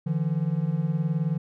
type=beating tone pair; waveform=triangle; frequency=150 / 169 Hz; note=D3 / E3; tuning=+37 / +43 cents; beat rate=19 Hz; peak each=-24 dBFS; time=0.06-1.38 s; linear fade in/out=10 ms; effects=none